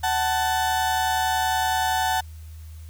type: tone pair together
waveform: 35% pulse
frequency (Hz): 749.3 / 880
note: F#5 / A5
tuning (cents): +22 / 0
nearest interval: minor third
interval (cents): 278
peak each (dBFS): -22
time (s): 0.03-2.21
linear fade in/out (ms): 10
effects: added 79 Hz sine -37 dBFS peak until 2.89 s + white hiss -55 dBFS RMS until 2.89 s